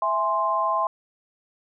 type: chord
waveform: sine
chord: E augmented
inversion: none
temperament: equal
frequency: 659.3 / 830.6 / 1046.5 Hz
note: E5 / G#5 / B#5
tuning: 0 / 0 / 0 cents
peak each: -27 / -28 / -22 dBFS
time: 0.02-0.87 s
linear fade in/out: 2 ms
effects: none